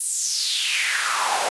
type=noise with high-pass filter sweep; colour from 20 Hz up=pink; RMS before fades=-23 dBFS; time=0-1.49 s; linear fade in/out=5 ms; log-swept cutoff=9800 to 630 Hz; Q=3.8; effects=resampled to 24000 Hz